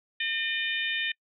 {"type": "harmonic tone", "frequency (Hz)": 606, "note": "D#5", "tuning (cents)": -46, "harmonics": [3, 4, 5, 6], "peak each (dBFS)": [-31, -32, -33, -34], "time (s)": [0.2, 1.12], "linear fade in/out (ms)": 5, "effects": ["noise-tail reverb RT60 0.1 s tail -26 dB re dry"]}